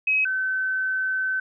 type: tone pair in turn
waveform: sine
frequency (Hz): 2547 / 1528.1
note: D#7 / G6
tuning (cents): +40 / -45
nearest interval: major sixth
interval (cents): 885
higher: first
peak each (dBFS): -18 / -22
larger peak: first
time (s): 0.07-0.25 / 0.25-1.4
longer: second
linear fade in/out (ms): 5
effects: none